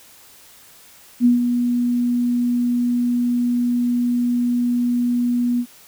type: tone with ADSR envelope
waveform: sine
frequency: 242.6 Hz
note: B3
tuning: 31 cents flat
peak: -9 dBFS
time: 1.2-5.66 s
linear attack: 52 ms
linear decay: 140 ms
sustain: -7 dB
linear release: 68 ms
effects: white hiss -47 dBFS RMS until 5.87 s